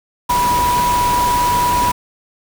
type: tone in noise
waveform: sine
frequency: 977 Hz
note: B5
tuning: 19 cents flat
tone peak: -13 dBFS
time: 0.29-1.92 s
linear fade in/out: 10 ms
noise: pink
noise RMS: -22 dBFS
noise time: 0.29-1.92 s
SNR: +6 dB
effects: none